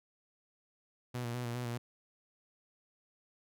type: tone with vibrato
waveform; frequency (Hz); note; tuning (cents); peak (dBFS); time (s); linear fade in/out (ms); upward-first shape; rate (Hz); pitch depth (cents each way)
sawtooth; 120.9; B2; -36; -32; 1.14-1.78; 10; square; 4.9; 33
effects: none